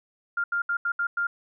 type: tone bursts at uneven times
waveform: sine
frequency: 1400 Hz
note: F6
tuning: 4 cents sharp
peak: -23 dBFS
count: 6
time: 0.37-0.44 / 0.52-0.62 / 0.69-0.77 / 0.85-0.92 / 0.99-1.07 / 1.17-1.27 s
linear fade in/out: 5 ms
effects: none